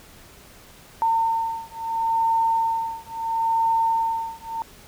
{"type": "beating tone pair", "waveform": "sine", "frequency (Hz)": [907, 907.74], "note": ["A#5", "A#5"], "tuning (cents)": [-48, -46], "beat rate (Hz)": 0.74, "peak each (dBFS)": -23, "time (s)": [1.02, 4.62], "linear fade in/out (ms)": 0, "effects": ["pink hiss -48 dBFS RMS until 4.87 s"]}